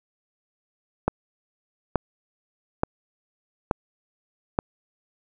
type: click train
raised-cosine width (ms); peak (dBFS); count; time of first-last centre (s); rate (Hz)
1; -6; 5; 1.08-4.589; 1.14
effects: none